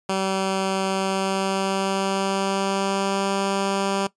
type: tone with pitch glide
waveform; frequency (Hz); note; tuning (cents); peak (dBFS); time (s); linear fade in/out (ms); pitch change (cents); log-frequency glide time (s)
10% pulse; 191.9 to 196.27; G3 to G3; -37 to +2; -13; 0.09-4.07; 5; +39; 0.88-3.28
effects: noise-tail reverb RT60 0.1 s tail -18 dB re dry + resampled to 22050 Hz